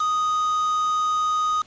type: tone with quantisation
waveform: triangle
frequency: 1244.5 Hz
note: D#6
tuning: in tune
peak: -18 dBFS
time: 0-1.62 s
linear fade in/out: 5 ms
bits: 5
effects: pink hiss -52 dBFS RMS until 1.66 s + resampled to 16000 Hz